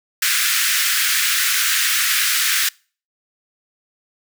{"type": "high-pass noise", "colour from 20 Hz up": "pink", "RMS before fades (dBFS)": -18, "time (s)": [0.22, 2.69], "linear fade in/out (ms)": 5, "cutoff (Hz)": 1400, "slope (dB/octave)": 48, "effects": ["noise-tail reverb RT60 0.4 s tail -26 dB re dry"]}